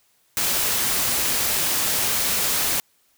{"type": "noise", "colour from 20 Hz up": "white", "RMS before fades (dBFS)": -22, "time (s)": [0.37, 2.8], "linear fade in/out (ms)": 0, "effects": ["white hiss -63 dBFS RMS until 3.17 s"]}